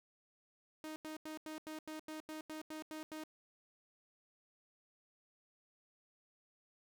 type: tone bursts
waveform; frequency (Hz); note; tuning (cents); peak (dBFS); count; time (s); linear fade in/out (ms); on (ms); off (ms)
sawtooth; 311.1; D#4; 0; -40; 12; 0.84-3.237; 0; 120; 87
effects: none